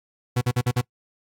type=tone bursts; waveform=40% pulse; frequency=122.6 Hz; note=B2; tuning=12 cents flat; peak=-18 dBFS; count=5; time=0.36-0.814 s; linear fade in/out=10 ms; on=54 ms; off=46 ms; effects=noise-tail reverb RT60 0.1 s tail -25 dB re dry + AAC 48 kbps